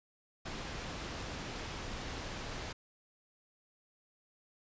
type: low-pass noise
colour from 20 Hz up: pink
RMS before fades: -42 dBFS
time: 0.45-2.73 s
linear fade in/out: 10 ms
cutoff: 6100 Hz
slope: 12 dB/octave
effects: resampled to 16000 Hz